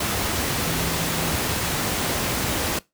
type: tone in noise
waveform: sine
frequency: 164.81 Hz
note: E3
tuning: in tune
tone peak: -29 dBFS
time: 0.66-1.33 s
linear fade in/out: 5 ms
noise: pink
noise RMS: -24 dBFS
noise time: 0-2.79 s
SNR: -8 dB
effects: noise-tail reverb RT60 0.2 s tail -21 dB re dry + high-pass 60 Hz 12 dB/octave